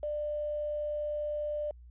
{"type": "tone with quantisation", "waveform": "sine", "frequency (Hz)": 595, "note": "D5", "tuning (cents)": 22, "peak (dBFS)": -31, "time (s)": [0.03, 1.71], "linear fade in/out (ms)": 2, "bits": 9, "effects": ["added 60 Hz sine -49 dBFS peak until 1.9 s", "resampled to 8000 Hz"]}